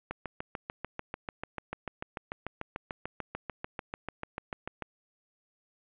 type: click train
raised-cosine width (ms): 0.5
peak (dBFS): -20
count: 33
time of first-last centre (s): 0.11-4.823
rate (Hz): 6.79
effects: resampled to 8000 Hz + 9-bit